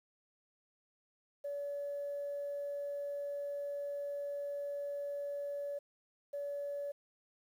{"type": "tone bursts at uneven times", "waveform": "sine", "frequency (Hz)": 571, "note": "D5", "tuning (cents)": -49, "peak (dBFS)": -36, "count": 2, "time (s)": [[1.44, 5.79], [6.33, 6.92]], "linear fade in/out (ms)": 10, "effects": ["tanh soft clip ceiling -32 dBFS", "11-bit"]}